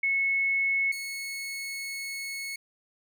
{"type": "tone pair in turn", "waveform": ["sine", "sawtooth"], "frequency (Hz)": [2195, 2195], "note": ["C#7", "C#7"], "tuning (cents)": [-18, -18], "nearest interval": "unison", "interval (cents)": 0, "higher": "neither", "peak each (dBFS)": [-23, -30], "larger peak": "first", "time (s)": [[0.03, 0.92], [0.92, 2.56]], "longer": "second", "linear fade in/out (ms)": 5, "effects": []}